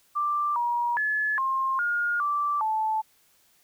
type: tone with pitch steps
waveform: sine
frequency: 1179 / 954 / 1715 / 1063 / 1424 / 1168 / 873 Hz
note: D6 / A#5 / A6 / C6 / F6 / D6 / A5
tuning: +6 / +40 / -45 / +27 / +33 / -10 / -14 cents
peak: -23 dBFS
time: 0.15-3.02 s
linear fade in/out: 20 ms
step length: 410 ms
effects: white hiss -63 dBFS RMS until 3.63 s